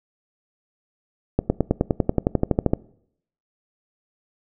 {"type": "accelerating click train", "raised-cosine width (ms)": 2, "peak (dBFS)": -4, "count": 16, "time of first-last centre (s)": [1.39, 2.735], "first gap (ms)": 110, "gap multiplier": 0.97, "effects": ["noise-tail reverb RT60 0.7 s tail -22 dB re dry"]}